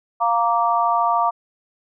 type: chord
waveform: sine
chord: Bb major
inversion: second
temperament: just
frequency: 699.2 / 932.3 / 1165.4 Hz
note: F5 / Bb5 / D6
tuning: +2 / 0 / -14 cents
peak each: -20 dBFS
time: 0.2-1.31 s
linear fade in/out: 20 ms
effects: none